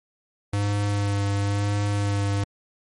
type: tone with vibrato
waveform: square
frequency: 101.3 Hz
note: G#2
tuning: 43 cents flat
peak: -22 dBFS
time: 0.53-2.44 s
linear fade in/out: 5 ms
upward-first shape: sine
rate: 0.98 Hz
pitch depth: 17 cents each way
effects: MP3 48 kbps